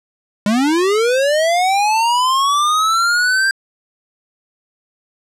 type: linear sweep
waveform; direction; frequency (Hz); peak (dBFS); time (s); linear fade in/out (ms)
square; up; 198.3 to 1595; -13; 0.46-3.51; 2
effects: low-pass 9000 Hz 12 dB/octave